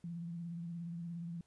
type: tone with vibrato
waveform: sine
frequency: 169.8 Hz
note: F3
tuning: 48 cents flat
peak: -40 dBFS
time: 0.04-1.41 s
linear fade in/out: 2 ms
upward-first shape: sine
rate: 17 Hz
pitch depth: 40 cents each way
effects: pink hiss -75 dBFS RMS until 1.46 s + resampled to 24000 Hz